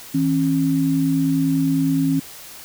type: tone pair together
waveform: sine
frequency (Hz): 161.9 / 271.6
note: E3 / C#4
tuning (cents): -31 / -35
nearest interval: major sixth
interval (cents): 896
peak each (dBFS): -21 / -17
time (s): 0.14-2.2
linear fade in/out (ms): 10
effects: white hiss -39 dBFS RMS until 2.64 s